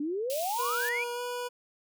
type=exponential sweep; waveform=sine; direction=up; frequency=280.3 to 2489 Hz; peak=-29 dBFS; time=0-1.04 s; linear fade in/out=5 ms
type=high-pass noise; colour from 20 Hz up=white; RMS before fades=-38 dBFS; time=0.3-0.89 s; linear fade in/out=0 ms; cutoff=2400 Hz; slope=48 dB/octave
type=tone with pitch glide; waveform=25% pulse; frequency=480.3 to 489.5 Hz; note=B4 to B4; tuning=-48 to -15 cents; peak=-29 dBFS; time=0.58-1.49 s; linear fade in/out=20 ms; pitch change=+33 cents; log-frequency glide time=1.13-1.21 s
effects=none